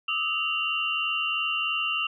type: tone cluster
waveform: sine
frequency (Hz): 1204 / 1287 / 2776 / 3000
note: D6 / E6 / F7 / F#7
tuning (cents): +43 / -42 / -11 / +23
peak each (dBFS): -35 / -33 / -26 / -34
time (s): 0.08-2.07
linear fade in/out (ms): 5
effects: none